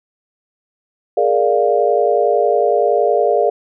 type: chord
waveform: sine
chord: Bb dominant seventh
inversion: third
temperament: equal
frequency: 415.3 / 466.2 / 587.3 / 698.5 Hz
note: Ab4 / Bb4 / D5 / F5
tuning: 0 / 0 / 0 / 0 cents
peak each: -17 dBFS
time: 1.17-3.5 s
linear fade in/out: 5 ms
effects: none